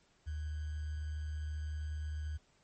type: tone with sample-and-hold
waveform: sine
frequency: 76.2 Hz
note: D#2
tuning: 36 cents flat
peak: -36 dBFS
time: 0.26-2.38 s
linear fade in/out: 20 ms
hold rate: 1575 Hz
effects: pink hiss -70 dBFS RMS until 2.63 s + MP3 32 kbps